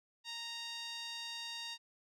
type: tone with band-pass filter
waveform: sawtooth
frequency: 930 Hz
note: A#5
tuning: 4 cents flat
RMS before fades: -44 dBFS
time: 0.24-1.78 s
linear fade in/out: 50 ms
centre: 4000 Hz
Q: 2.4
effects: none